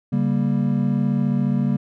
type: chord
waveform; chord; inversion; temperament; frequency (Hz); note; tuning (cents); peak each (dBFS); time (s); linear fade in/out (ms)
triangle; G diminished; second; just; 141.12 / 196 / 235.2; Db3 / G3 / Bb3; +31 / 0 / +16; -20; 0.12-1.77; 10
effects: none